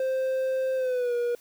triangle tone with pitch glide, 523.3 to 479.9 Hz, C5 to B4, 0 to -50 cents, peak -22 dBFS, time 0-1.35 s, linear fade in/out 2 ms, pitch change -150 cents, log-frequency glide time 0.76-1.14 s, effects white hiss -57 dBFS RMS until 1.4 s

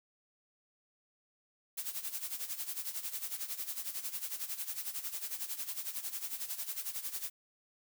blue noise with tremolo, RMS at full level -37 dBFS, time 1.77-7.3 s, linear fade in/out 10 ms, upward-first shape sine, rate 11 Hz, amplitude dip 75%, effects none

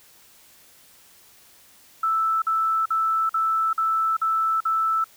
sine tone bursts, 1318.5 Hz, E6, in tune, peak -19 dBFS, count 7, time 2.03-5.042 s, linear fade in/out 5 ms, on 390 ms, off 47 ms, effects white hiss -53 dBFS RMS until 5.16 s

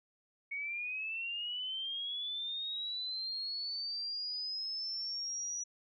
sine linear sweep, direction up, 2217 to 5860 Hz, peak -36 dBFS, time 0.51-5.64 s, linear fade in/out 10 ms, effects none

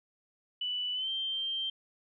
sine tone with pitch glide, 2972 to 3149 Hz, F#7 to G7, +7 to +7 cents, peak -31 dBFS, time 0.61-1.7 s, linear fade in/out 5 ms, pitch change +100 cents, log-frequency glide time 0.94-1.1 s, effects none

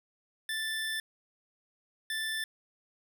25% pulse tone pair in turn, 1764 / 1764 Hz, A6 / A6, +4 / +4 cents, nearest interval unison, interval 0 cents, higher neither, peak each -28 dBFS, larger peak neither, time 0.49-1 / 2.1-2.44 s, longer first, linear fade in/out 2 ms, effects none

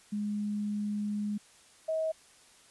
sine tone pair in turn, 207.7 / 637.7 Hz, G#3 / D#5, 0 / +42 cents, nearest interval octave + perfect fifth, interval 1942 cents, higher second, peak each -30 / -28 dBFS, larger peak second, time 0.12-1.38 / 1.88-2.12 s, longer first, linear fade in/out 10 ms, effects white hiss -59 dBFS RMS until 2.7 s + resampled to 24000 Hz

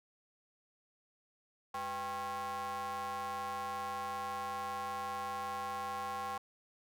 square ring-modulated tone, 145.8 Hz, D3, 12 cents flat, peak -35 dBFS, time 1.74-6.38 s, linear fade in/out 5 ms, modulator 936 Hz, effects none

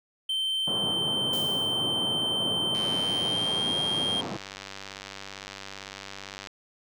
triangle tone with pitch glide, 3107 to 3205 Hz, G7 to G7, -16 to +38 cents, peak -24 dBFS, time 0.29-4.21 s, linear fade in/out 5 ms, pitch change +54 cents, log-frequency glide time 2.98-3.69 s
pink band-pass noise, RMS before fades -35 dBFS, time 0.67-4.37 s, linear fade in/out 5 ms, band 120 to 1100 Hz, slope 24 dB/octave
blue noise with exponential decay, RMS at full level -37 dBFS, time 1.33-2.21 s, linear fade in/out 1 ms, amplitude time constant 190 ms
click train, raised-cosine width 0.2 ms, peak -21 dBFS, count 365, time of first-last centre 2.75-6.472 s, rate 97.8 Hz
effects none

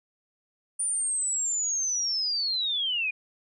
sine linear sweep, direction down, 9397 to 2411 Hz, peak -25 dBFS, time 0.79-3.11 s, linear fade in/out 10 ms, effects none

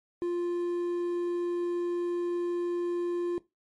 triangle tone with quantisation, 349.2 Hz, F4, in tune, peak -25 dBFS, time 0.22-3.38 s, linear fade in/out 0 ms, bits 9, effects noise-tail reverb RT60 0.2 s tail -18 dB re dry + MP3 48 kbps

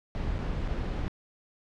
brown noise with dropouts, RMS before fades -31 dBFS, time 0.15-1.08 s, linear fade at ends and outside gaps 0 ms, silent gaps 0.383-0.39 / 0.676-0.683 s, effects low-pass 4000 Hz 12 dB/octave

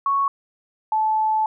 sine tone pair in turn, 1108.7 / 869.8 Hz, C#6 / A5, 0 / -20 cents, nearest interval major third, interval 420 cents, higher first, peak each -17 dBFS, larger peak neither, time 0.06-0.28 / 0.92-1.46 s, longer second, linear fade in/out 2 ms, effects none

